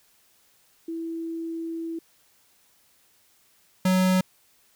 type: tone pair in turn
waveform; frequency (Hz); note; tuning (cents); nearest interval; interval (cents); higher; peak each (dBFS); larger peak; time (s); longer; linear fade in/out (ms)
sine / square; 329.6 / 185.6; E4 / F#3; 0 / +6; minor seventh; 994; first; -29 / -19; second; 0.88-1.99 / 3.85-4.21; first; 5
effects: white hiss -62 dBFS RMS until 4.75 s